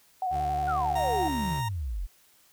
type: tone with vibrato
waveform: sine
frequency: 740 Hz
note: F#5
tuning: in tune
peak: -26 dBFS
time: 0.22-1.28 s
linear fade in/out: 2 ms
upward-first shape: square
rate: 11 Hz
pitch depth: 32 cents each way
type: tone with pitch glide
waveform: 30% pulse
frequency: 73.42 to 72.58 Hz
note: D2 to D2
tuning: 0 to -20 cents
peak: -31 dBFS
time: 0.3-1.63 s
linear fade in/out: 50 ms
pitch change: -20 cents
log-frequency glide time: 0.83-1.31 s
type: exponential sweep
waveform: sine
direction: down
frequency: 1500 to 38.89 Hz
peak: -29 dBFS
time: 0.67-2.07 s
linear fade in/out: 20 ms
type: tone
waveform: 40% pulse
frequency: 930 Hz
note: A#5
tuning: 4 cents flat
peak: -30 dBFS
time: 0.95-1.69 s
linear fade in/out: 10 ms
effects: white hiss -61 dBFS RMS until 2.52 s